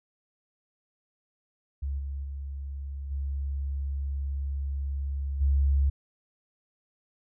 sine tone with level steps, 69.3 Hz, C#2, in tune, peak -28 / -31 / -33 / -28 / -20 dBFS, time 1.82-5.9 s, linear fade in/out 10 ms, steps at 1.98 / 2.23 / 3.1 / 5.4 s, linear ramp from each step 20 ms, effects none

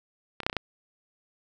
clicks, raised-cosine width 0.3 ms, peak -16 / -24 / -6 / -13 / -19 / -10 dBFS, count 6, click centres 0.403 / 0.433 / 0.465 / 0.498 / 0.529 / 0.567 s, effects none

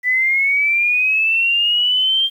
sine linear sweep, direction up, 1975.5 to 3191 Hz, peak -13 dBFS, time 0.03-2.3 s, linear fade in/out 50 ms, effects 8-bit

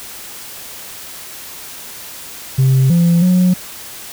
sine tone with pitch steps, 132.3 / 171 / 181.8 Hz, C3 / F3 / F#3, +20 / -36 / -30 cents, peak -6 dBFS, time 2.58-3.54 s, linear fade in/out 10 ms, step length 320 ms, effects tanh soft clip ceiling -7 dBFS + white hiss -32 dBFS RMS until 4.12 s

